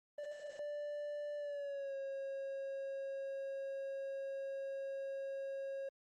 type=tone with pitch glide; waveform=triangle; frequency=587.3 to 544.8 Hz; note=D5 to C#5; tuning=0 to -30 cents; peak=-38 dBFS; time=0.18-5.89 s; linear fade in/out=5 ms; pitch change=-130 cents; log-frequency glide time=1.37-1.95 s; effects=Opus 24 kbps